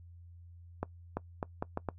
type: accelerating click train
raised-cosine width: 1 ms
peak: -19 dBFS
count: 6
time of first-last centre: 0.83-1.887 s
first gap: 340 ms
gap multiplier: 0.76
effects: noise-tail reverb RT60 0.1 s tail -21 dB re dry + added 86 Hz sine -50 dBFS peak until 1.98 s